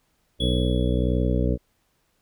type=harmonic tone; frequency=61.74 Hz; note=B1; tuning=in tune; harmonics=1 / 2 / 3 / 4 / 5 / 7 / 8 / 9; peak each=-23 / -26 / -28 / -29 / -30 / -31 / -32 / -33 dBFS; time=0.39-1.58 s; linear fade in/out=50 ms
type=tone with exponential decay; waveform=triangle; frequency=3375 Hz; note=G#7; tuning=27 cents sharp; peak=-24 dBFS; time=0.4-1.46 s; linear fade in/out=5 ms; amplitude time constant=230 ms
effects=pink hiss -69 dBFS RMS until 2.21 s